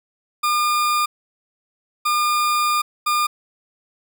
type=tone bursts at uneven times; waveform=40% pulse; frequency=1209 Hz; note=D6; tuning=50 cents sharp; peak=-16 dBFS; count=3; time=0.43-1.06 / 2.05-2.82 / 3.06-3.27 s; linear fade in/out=10 ms; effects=none